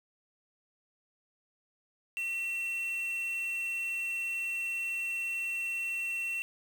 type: tone with quantisation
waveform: triangle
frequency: 2709 Hz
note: E7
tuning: 47 cents sharp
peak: -30 dBFS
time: 2.17-6.42 s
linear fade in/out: 0 ms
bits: 8
effects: none